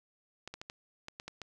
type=clicks; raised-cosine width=0.2 ms; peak=-25 dBFS; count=8; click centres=0.476 / 0.54 / 0.615 / 0.699 / 1.084 / 1.199 / 1.28 / 1.417 s; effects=none